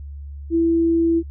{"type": "tone", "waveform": "sine", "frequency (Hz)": 332, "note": "E4", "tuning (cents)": 12, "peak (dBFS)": -14, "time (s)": [0.5, 1.23], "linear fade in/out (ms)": 50, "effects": ["noise-tail reverb RT60 0.1 s tail -23 dB re dry", "added 71 Hz sine -31 dBFS peak until 1.3 s"]}